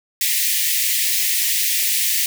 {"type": "high-pass noise", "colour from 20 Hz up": "white", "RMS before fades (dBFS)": -19, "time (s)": [0.21, 2.26], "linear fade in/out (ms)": 2, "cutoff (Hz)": 1800, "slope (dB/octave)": 96, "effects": []}